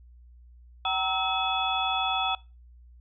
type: tone cluster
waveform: sine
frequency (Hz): 762 / 934 / 1301 / 2568 / 3419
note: G5 / A#5 / E6 / E7 / G#7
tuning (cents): -49 / +3 / -23 / -46 / +50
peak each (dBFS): -29 / -34 / -31 / -34 / -30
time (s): 0.85-2.35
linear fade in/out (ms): 2
effects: noise-tail reverb RT60 0.3 s tail -23 dB re dry + added 60 Hz sine -49 dBFS peak until 3 s